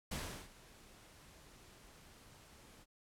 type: noise with ADSR envelope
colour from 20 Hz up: pink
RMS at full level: -41 dBFS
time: 0.11-2.86 s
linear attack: 8 ms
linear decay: 360 ms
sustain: -19 dB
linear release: 45 ms
effects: low-pass 12000 Hz 12 dB/octave